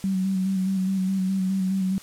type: tone with vibrato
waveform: sine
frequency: 189.8 Hz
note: F#3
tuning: 44 cents sharp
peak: -21 dBFS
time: 0.04-1.98 s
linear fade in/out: 0 ms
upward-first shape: square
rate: 4.8 Hz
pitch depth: 26 cents each way
effects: white hiss -46 dBFS RMS until 2.02 s + low-pass 11000 Hz 12 dB/octave